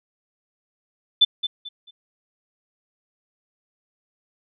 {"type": "tone with echo", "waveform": "sine", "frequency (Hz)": 3520, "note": "A7", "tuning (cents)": 0, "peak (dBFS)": -10, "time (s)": [1.21, 1.25], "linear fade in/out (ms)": 10, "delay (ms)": 220, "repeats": 3, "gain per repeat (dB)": -11, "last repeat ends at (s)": 1.91, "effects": []}